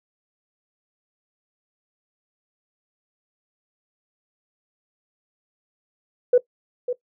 sine tone with echo, 493.9 Hz, B4, in tune, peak -10 dBFS, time 6.33-6.38 s, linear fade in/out 5 ms, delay 550 ms, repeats 1, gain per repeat -11 dB, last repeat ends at 6.93 s, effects noise-tail reverb RT60 0.1 s tail -18 dB re dry + tanh soft clip ceiling -6 dBFS

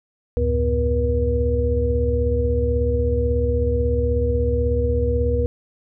sine tone cluster, 71.4 / 87.7 / 109.8 / 248.8 / 479.9 Hz, D2 / F2 / A2 / B3 / B4, -48 / +8 / -3 / +13 / -50 cents, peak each -20 / -29 / -27 / -29 / -21 dBFS, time 0.37-5.46 s, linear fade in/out 0 ms, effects none

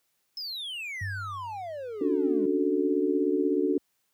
triangle exponential sweep, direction down, 5274 to 196 Hz, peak -32 dBFS, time 0.37-2.46 s, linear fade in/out 2 ms
sine tone with exponential decay, 98.2 Hz, G2, 4 cents sharp, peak -29 dBFS, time 1.01-2.16 s, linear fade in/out 5 ms, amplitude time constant 250 ms
sine chord, D major seventh, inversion third, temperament equal, 277.2 / 293.7 / 370 / 440 Hz, C#4 / D4 / F#4 / A4, 0 / 0 / 0 / 0 cents, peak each -32 / -27 / -27 / -29 dBFS, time 2.01-3.78 s, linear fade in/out 5 ms
effects white hiss -74 dBFS RMS until 4.13 s + high-pass 60 Hz 12 dB/octave

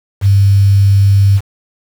sine tone with quantisation, 99 Hz, G2, 18 cents sharp, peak -5 dBFS, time 0.21-1.41 s, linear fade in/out 50 ms, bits 5, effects none

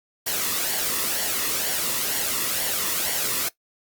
white noise with flanger, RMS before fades -25 dBFS, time 0.26-3.49 s, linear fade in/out 10 ms, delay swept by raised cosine 0.79 to 1.32 ms, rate 2.1 Hz, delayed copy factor -0.5, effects noise-tail reverb RT60 0.1 s tail -18 dB re dry + Opus 48 kbps

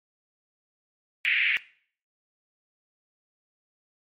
white band-pass noise, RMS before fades -24 dBFS, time 1.25-1.57 s, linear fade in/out 0 ms, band 1900 to 2600 Hz, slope 48 dB/octave, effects noise-tail reverb RT60 0.5 s tail -19 dB re dry + MP3 64 kbps

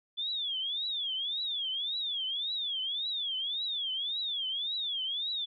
sine tone with vibrato, 3450 Hz, A7, 35 cents flat, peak -31 dBFS, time 0.17-5.46 s, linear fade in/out 20 ms, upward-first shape triangle, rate 1.8 Hz, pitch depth 240 cents each way, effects none

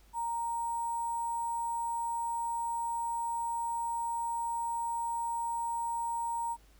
sine tone with sample-and-hold, 930 Hz, A#5, 4 cents flat, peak -31 dBFS, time 0.13-6.57 s, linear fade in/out 50 ms, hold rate 8820 Hz, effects added 50 Hz sine -58 dBFS peak until 6.79 s + pink hiss -65 dBFS RMS until 6.79 s

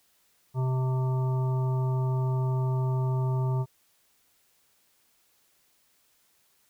harmonic tone, 129.5 Hz, C3, 17 cents flat, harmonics 1 / 3 / 5 / 7 / 9, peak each -24 / -37 / -42 / -39 / -45 dBFS, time 0.54-3.66 s, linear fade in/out 50 ms, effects white hiss -67 dBFS RMS until 6.69 s

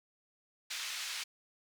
white band-pass noise, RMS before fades -40 dBFS, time 0.7-1.24 s, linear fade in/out 10 ms, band 1700 to 4800 Hz, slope 12 dB/octave, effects none

